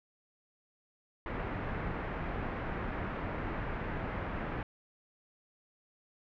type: low-pass noise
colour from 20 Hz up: pink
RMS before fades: -37 dBFS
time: 1.26-4.63 s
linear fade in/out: 2 ms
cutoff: 2100 Hz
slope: 24 dB/octave
effects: none